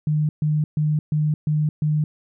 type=tone bursts; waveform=sine; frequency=151.8 Hz; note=D#3; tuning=42 cents flat; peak=-17 dBFS; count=6; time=0.07-2.04 s; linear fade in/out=2 ms; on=220 ms; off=130 ms; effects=none